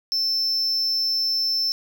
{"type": "tone", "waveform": "triangle", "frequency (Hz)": 5320, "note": "E8", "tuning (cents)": 15, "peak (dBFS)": -19, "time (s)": [0.12, 1.72], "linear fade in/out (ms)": 0, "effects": []}